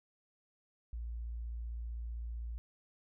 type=tone; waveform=sine; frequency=57.8 Hz; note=A#1; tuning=14 cents flat; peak=-38 dBFS; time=0.93-2.58 s; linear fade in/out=0 ms; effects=none